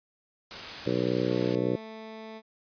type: noise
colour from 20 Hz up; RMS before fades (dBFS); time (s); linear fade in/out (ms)
white; -38; 0.51-1.55; 0
type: harmonic tone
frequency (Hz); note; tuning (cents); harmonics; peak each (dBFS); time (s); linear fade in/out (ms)
61.7; B1; -1; 2 / 3 / 4 / 5 / 6 / 7 / 8 / 9; -34 / -33 / -36 / -31 / -32 / -33 / -32 / -36; 0.86-1.76; 5
type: tone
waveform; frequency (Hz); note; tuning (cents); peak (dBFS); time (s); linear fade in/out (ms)
15% pulse; 220.3; A3; +2; -34; 1.26-2.42; 50
effects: resampled to 11025 Hz